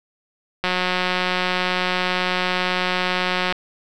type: click train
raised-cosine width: 0.3 ms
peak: -5 dBFS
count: 526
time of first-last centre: 0.64-3.525 s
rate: 182 Hz
effects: none